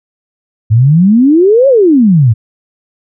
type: exponential two-way sweep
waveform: sine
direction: up then down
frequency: 103.83 to 564 to 103.83 Hz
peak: -3 dBFS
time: 0.7-2.34 s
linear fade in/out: 20 ms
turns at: 1.68 s
effects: none